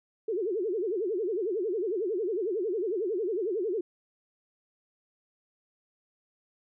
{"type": "tone with vibrato", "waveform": "sine", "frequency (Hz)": 399.5, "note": "G4", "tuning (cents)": 33, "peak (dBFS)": -27, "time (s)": [0.28, 3.81], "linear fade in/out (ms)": 5, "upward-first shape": "sine", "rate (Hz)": 11, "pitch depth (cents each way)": 250, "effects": []}